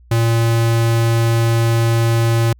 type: tone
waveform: square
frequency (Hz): 115.3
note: A#2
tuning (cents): -19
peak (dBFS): -13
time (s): 0.11-2.53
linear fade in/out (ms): 5
effects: added 60 Hz sine -43 dBFS peak until 2.59 s